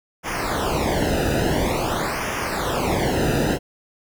brown noise with flanger, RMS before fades -22 dBFS, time 0.23-3.59 s, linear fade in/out 50 ms, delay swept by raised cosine 0.24 to 0.92 ms, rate 0.48 Hz, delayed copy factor -0.95, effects none

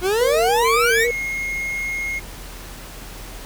40% pulse exponential sweep, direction up, 349.2 to 2028 Hz, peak -16 dBFS, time 0.01-1.08 s, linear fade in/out 50 ms
sine tone with vibrato, 466.2 Hz, A#4, in tune, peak -18 dBFS, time 0.21-1.11 s, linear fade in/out 5 ms, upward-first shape square, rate 3.6 Hz, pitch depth 38 cents each way
triangle tone with pitch glide, 2318 to 2150 Hz, D7 to C7, -23 to +47 cents, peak -21 dBFS, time 0.64-2.2 s, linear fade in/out 20 ms, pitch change -130 cents, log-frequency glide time 0.97-1.14 s
effects added 42 Hz sine -36 dBFS peak until 3.45 s + pink hiss -38 dBFS RMS until 3.45 s

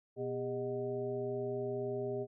harmonic tone with a mistuned harmonic, 123.47 Hz, B2, in tune, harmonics 1 / 2 / 3 / 5 / 6, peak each -43 / -45 / -36 / -42 / -51 dBFS, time 0.16-2.27 s, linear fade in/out 50 ms, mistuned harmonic 3, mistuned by +140 cents, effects none

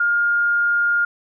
sine tone, 1414 Hz, F6, 21 cents sharp, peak -15 dBFS, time 0-1.05 s, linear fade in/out 5 ms, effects none

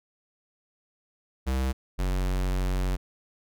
square tone pair in turn, 65.41 / 46.25 Hz, C2 / F#1, 0 / 0 cents, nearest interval tritone, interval 600 cents, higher first, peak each -25 dBFS, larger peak neither, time 1.46-1.73 / 1.98-2.97 s, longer second, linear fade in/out 20 ms, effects none

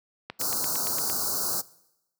click train, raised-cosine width 0.3 ms, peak -18 dBFS, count 8, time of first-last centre 0.3-1.099 s, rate 8.76 Hz
white band-stop noise, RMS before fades -28 dBFS, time 0.39-1.62 s, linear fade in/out 20 ms, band 1500 to 4200 Hz, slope 96 dB/octave
effects noise-tail reverb RT60 0.9 s tail -21 dB re dry + high-pass 100 Hz 12 dB/octave

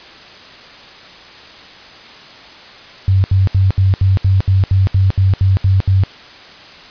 sine tone bursts, 95.8 Hz, G2, 39 cents flat, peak -8 dBFS, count 13, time 3.08-6.036 s, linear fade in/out 0 ms, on 160 ms, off 73 ms, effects white hiss -37 dBFS RMS until 6.9 s + resampled to 11025 Hz

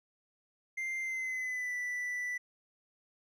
triangle tone with pitch glide, 2093 to 1975.5 Hz, C7 to B6, 0 to 0 cents, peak -32 dBFS, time 0.77-2.38 s, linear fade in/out 10 ms, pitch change -100 cents, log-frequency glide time 1-1.75 s, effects none

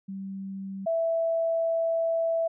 sine tone pair in turn, 193.9 / 660.2 Hz, G3 / E5, -19 / +2 cents, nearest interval octave + major sixth, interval 2121 cents, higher second, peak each -33 / -23 dBFS, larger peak second, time 0.08-0.86 / 0.86-2.48 s, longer second, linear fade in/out 10 ms, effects none

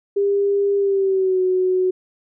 sine tone with pitch glide, 401 to 369.8 Hz, G4 to F#4, +39 to -1 cents, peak -15 dBFS, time 0.16-1.91 s, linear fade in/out 10 ms, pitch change -140 cents, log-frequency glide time 0.77-1.41 s, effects none

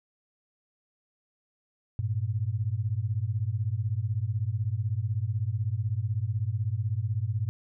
sine beating tone pair, 99.7 / 115.7 Hz, G2 / A#2, +30 / -13 cents, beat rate 16 Hz, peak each -29 dBFS, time 1.99-7.49 s, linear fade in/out 0 ms, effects none

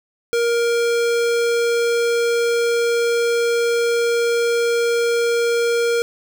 square tone with notch filter, 469.6 Hz, A#4, 13 cents sharp, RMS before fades -18 dBFS, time 0.33-6.02 s, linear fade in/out 0 ms, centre 12000 Hz, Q 1.6, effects none

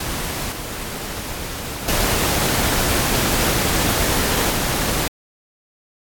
pink noise with level steps, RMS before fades -25 / -29 / -19 / -21 dBFS, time 0-5.08 s, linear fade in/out 5 ms, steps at 0.52 / 1.88 / 4.5 s, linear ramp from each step 2 ms, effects AAC 64 kbps

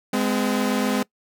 sawtooth tone pair together, 207.7 / 255.2 Hz, G#3 / C4, 0 / -43 cents, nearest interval major third, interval 357 cents, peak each -19 dBFS, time 0.13-1.03 s, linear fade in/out 5 ms, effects noise-tail reverb RT60 0.1 s tail -23 dB re dry

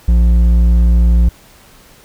sine tone with hard clipping, 58.27 Hz, A#1, in tune, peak -8 dBFS, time 0.08-1.29 s, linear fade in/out 5 ms, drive 6 dB, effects pink hiss -44 dBFS RMS until 2.04 s

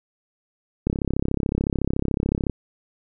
click train, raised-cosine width 3 ms, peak -9 dBFS, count 56, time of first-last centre 0.87-2.497 s, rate 33.8 Hz, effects none

